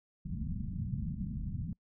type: low-pass noise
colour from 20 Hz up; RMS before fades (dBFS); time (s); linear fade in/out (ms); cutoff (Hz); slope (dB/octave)
white; -37; 0.25-1.73; 5; 210; 48
effects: noise-tail reverb RT60 0.1 s tail -26 dB re dry